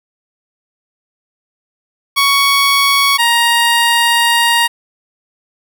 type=tone pair in turn; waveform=15% pulse; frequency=1116 / 938.4 Hz; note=C#6 / A#5; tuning=+11 / +11 cents; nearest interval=minor third; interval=300 cents; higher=first; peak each=-3 dBFS; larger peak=neither; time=2.16-3.18 / 3.18-4.68 s; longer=second; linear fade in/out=20 ms; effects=none